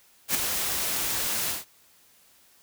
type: noise with ADSR envelope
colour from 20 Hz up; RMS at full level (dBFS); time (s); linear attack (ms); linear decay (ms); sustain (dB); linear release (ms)
white; -22; 0.28-1.65; 69; 4; -6; 160
effects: white hiss -59 dBFS RMS until 2.62 s